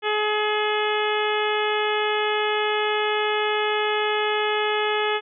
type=harmonic tone; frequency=423.5 Hz; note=G#4; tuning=34 cents sharp; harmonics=1 / 2 / 3 / 4 / 5 / 6 / 7 / 8; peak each=-24 / -27 / -29 / -30 / -31 / -32 / -32 / -33 dBFS; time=0.02-5.21 s; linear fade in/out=50 ms; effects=none